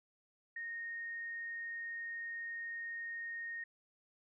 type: tone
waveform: sine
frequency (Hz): 1854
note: A#6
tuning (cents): -10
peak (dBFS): -40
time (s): 0.56-3.64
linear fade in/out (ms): 5
effects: none